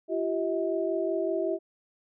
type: tone cluster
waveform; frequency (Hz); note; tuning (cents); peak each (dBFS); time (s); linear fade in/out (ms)
sine; 340.9 / 386.2 / 639; F4 / G4 / D#5; -42 / -26 / +46; -30; 0.08-1.59; 50
effects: none